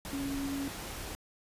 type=tone in noise; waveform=sine; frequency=277.2 Hz; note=C#4; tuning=in tune; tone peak=-33 dBFS; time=0.13-0.68 s; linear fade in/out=0 ms; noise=pink; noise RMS=-41 dBFS; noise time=0.05-1.15 s; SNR=+5 dB; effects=resampled to 32000 Hz